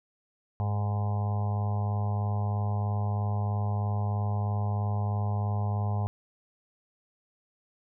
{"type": "harmonic tone", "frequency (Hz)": 103.1, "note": "G#2", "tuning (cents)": -12, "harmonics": [1, 2, 4, 5, 6, 7, 8, 9, 10], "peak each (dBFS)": [-26, -39, -45, -48, -45, -41, -41, -46, -46], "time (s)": [0.6, 6.07], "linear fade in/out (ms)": 0, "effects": []}